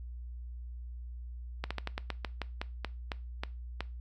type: slowing click train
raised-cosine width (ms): 0.3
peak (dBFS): -18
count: 13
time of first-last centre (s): 1.64-3.806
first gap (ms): 66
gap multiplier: 1.17
effects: noise-tail reverb RT60 0.3 s tail -20 dB re dry + added 60 Hz sine -40 dBFS peak until 4 s